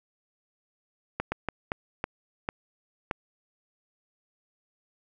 slowing click train, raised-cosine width 0.5 ms, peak -13 dBFS, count 7, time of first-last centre 1.2-3.112 s, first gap 120 ms, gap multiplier 1.39, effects none

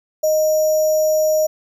sine tone with sample-and-hold, 620 Hz, D#5, 6 cents flat, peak -13 dBFS, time 0.23-1.47 s, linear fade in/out 10 ms, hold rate 6300 Hz, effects none

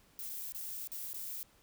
violet noise with dropouts, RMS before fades -42 dBFS, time 0.19-1.43 s, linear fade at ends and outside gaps 0 ms, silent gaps 0.292-0.297 / 0.522-0.547 / 0.874-0.918 / 1.131-1.143 s, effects pink hiss -66 dBFS RMS until 1.62 s

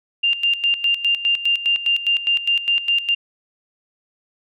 sine tone with tremolo, 2794 Hz, F7, in tune, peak -14 dBFS, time 0.23-3.15 s, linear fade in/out 10 ms, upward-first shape square, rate 4.9 Hz, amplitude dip 75%, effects none

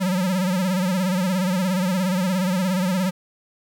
square tone with vibrato, 185 Hz, F#3, in tune, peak -20 dBFS, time 0-3.11 s, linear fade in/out 20 ms, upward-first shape sine, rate 17 Hz, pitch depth 91 cents each way, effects 9-bit

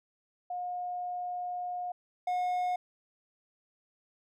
sine / triangle tone pair in turn, 717 / 722.8 Hz, F5 / F#5, +45 / -41 cents, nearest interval unison, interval 14 cents, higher second, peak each -33 / -26 dBFS, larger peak second, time 0.5-1.92 / 2.27-2.76 s, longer first, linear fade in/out 5 ms, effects none

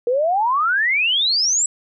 sine exponential sweep, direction up, 466.2 to 7902 Hz, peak -15 dBFS, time 0.07-1.66 s, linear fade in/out 2 ms, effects none

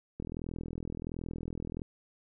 click train, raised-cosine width 3 ms, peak -25 dBFS, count 68, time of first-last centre 0.2-1.818 s, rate 41.4 Hz, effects none

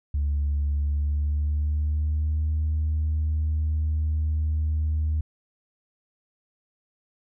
sine tone with pitch glide, 72.1 to 77.27 Hz, D2 to D#2, -31 to -11 cents, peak -20 dBFS, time 0.14-5.21 s, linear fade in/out 5 ms, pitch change +120 cents, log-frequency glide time 0.74-2.49 s, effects tanh soft clip ceiling -19 dBFS

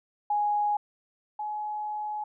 sine tone pair in turn, 830.6 / 844.6 Hz, G#5 / G#5, 0 / +29 cents, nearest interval unison, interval 29 cents, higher second, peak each -23 / -30 dBFS, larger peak first, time 0.3-0.77 / 1.39-2.24 s, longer second, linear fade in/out 5 ms, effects none

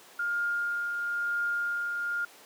sine tone with tremolo, 1411 Hz, F6, 17 cents sharp, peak -26 dBFS, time 0.19-2.25 s, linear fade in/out 5 ms, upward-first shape triangle, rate 1 Hz, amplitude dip 35%, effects pink hiss -52 dBFS RMS until 2.45 s + high-pass 400 Hz 12 dB/octave

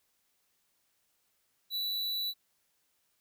square tone, 3951 Hz, B7, in tune, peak -32 dBFS, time 1.7-2.34 s, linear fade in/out 50 ms, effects white hiss -75 dBFS RMS until 3.2 s

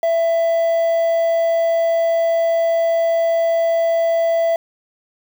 triangle tone with quantisation, 665 Hz, E5, 15 cents sharp, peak -12 dBFS, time 0.03-4.56 s, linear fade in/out 2 ms, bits 6, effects none

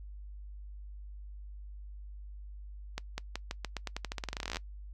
accelerating click train, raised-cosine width 0.2 ms, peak -18 dBFS, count 25, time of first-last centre 2.98-4.569 s, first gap 200 ms, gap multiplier 0.88, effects noise-tail reverb RT60 0.1 s tail -23 dB re dry + added 50 Hz sine -43 dBFS peak until 4.93 s

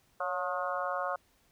harmonic tone with a mistuned harmonic, 179.7 Hz, F3, 50 cents sharp, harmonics 3 / 4 / 5 / 6 / 7 / 8, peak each -36 / -37 / -44 / -37 / -37 / -40 dBFS, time 0.2-1.16 s, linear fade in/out 5 ms, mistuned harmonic 3, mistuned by +53 cents, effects pink hiss -68 dBFS RMS until 1.51 s

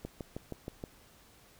click train, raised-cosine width 2 ms, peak -25 dBFS, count 6, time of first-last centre 0.05-0.839 s, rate 6.34 Hz, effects pink hiss -60 dBFS RMS until 1.59 s

